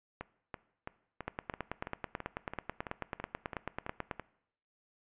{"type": "two click trains", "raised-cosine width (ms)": 0.5, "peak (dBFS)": [-24, -20], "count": [13, 27], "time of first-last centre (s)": [[0.21, 4.197], [1.28, 4.112]], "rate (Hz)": [3.01, 9.18], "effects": ["noise-tail reverb RT60 0.7 s tail -19 dB re dry", "resampled to 8000 Hz"]}